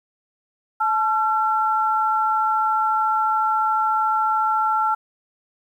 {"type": "tone pair together", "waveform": "sine", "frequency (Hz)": [868.5, 1357], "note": ["A5", "E6"], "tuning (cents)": [-23, 50], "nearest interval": "minor sixth", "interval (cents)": 773, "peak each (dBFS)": -20, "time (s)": [0.8, 4.95], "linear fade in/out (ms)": 10, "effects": ["9-bit"]}